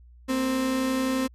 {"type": "tone pair together", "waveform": "35% pulse", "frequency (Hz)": [230, 261.6], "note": ["A#3", "C4"], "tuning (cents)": [-23, 0], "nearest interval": "major second", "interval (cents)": 223, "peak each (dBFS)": [-33, -22], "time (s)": [0.28, 1.28], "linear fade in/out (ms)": 20, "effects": ["added 60 Hz sine -48 dBFS peak until 1.34 s", "resampled to 32000 Hz"]}